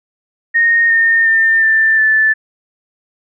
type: tone with pitch steps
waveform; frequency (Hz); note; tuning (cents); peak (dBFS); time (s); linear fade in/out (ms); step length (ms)
sine; 1853 / 1827.5 / 1802.3 / 1777.5 / 1753; A#6 / A#6 / A6 / A6 / A6; -11 / -35 / +41 / +17 / -7; -8; 0.54-2.34; 20; 360
effects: none